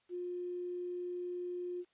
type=tone with quantisation; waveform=sine; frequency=355.9 Hz; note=F4; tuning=33 cents sharp; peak=-37 dBFS; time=0.09-1.85 s; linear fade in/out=50 ms; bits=11; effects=white hiss -74 dBFS RMS until 1.93 s + resampled to 8000 Hz